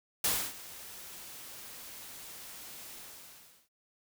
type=noise with ADSR envelope; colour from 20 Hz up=white; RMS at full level=-28 dBFS; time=0.24-3.69 s; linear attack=4 ms; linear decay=280 ms; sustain=-19 dB; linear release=750 ms; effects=none